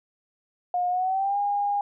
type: tone with pitch glide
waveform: sine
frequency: 716 to 813 Hz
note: F5 to G#5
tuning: +43 to -37 cents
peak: -22 dBFS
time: 0.74-1.81 s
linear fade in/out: 2 ms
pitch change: +220 cents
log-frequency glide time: 0.89-1.38 s
effects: none